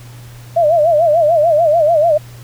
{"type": "tone with vibrato", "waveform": "sine", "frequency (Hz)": 639, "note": "D#5", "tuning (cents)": 46, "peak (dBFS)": -8, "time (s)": [0.56, 2.18], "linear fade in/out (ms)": 10, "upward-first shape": "sine", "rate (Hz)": 6.8, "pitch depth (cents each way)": 140, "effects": ["added 120 Hz sine -33 dBFS peak until 2.43 s", "pink hiss -42 dBFS RMS until 2.43 s"]}